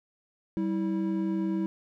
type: tone pair together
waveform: triangle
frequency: 193 / 324.6 Hz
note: G3 / E4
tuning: -27 / -27 cents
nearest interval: major sixth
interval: 900 cents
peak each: -27 dBFS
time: 0.57-1.66 s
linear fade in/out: 0 ms
effects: none